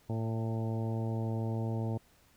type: harmonic tone with a mistuned harmonic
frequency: 112.7 Hz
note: A2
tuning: 42 cents sharp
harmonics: 1 / 2 / 3 / 4 / 5 / 6 / 7 / 8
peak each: -32 / -38 / -42 / -44 / -46 / -48 / -49 / -50 dBFS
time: 0.09-1.98 s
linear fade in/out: 10 ms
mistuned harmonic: 6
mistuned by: -21 cents
effects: pink hiss -65 dBFS RMS until 2.36 s